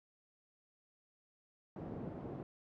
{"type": "band-pass noise", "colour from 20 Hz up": "pink", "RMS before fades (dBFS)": -45, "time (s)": [1.76, 2.43], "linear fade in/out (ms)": 2, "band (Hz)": [120, 510], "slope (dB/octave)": 12, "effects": []}